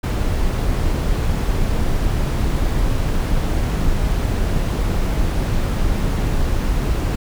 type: noise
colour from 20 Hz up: brown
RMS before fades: -18 dBFS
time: 0.03-7.16 s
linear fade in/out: 10 ms
effects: none